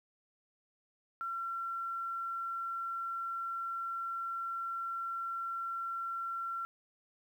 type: tone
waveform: sine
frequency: 1360 Hz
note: F6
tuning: 46 cents flat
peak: -35 dBFS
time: 1.21-6.65 s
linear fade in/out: 0 ms
effects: 11-bit